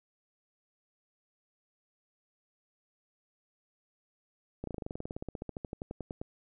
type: slowing click train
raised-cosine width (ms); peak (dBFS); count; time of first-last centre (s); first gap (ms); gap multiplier
2; -24; 26; 4.64-6.215; 33; 1.05
effects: none